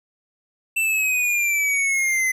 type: exponential sweep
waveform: square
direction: down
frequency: 2680 to 2033 Hz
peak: -19 dBFS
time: 0.76-2.32 s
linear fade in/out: 10 ms
effects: resampled to 32000 Hz + 10-bit